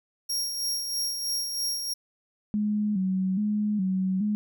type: tone with tremolo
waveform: sawtooth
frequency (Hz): 5588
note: F8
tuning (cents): 0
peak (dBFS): -23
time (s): 0.29-1.94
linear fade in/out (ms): 10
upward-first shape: sine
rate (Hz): 3.1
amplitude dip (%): 45
type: tone with vibrato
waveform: sine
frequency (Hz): 198.7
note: G3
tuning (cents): +24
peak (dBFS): -23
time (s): 2.54-4.35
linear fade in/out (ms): 0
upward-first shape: square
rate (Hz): 1.2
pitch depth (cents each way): 95
effects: none